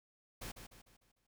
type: noise with echo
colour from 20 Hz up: pink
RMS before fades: -45 dBFS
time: 0.41-0.52 s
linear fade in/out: 10 ms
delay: 150 ms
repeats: 5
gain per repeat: -7 dB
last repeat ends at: 1.27 s
effects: none